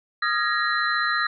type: tone cluster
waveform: sine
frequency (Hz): 1234 / 1369 / 1676 / 1877 / 4046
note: D#6 / F6 / G#6 / A#6 / B7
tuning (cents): -15 / -35 / +15 / +11 / +41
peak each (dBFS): -26 / -28 / -27 / -26 / -30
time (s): 0.22-1.27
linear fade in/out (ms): 5
effects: none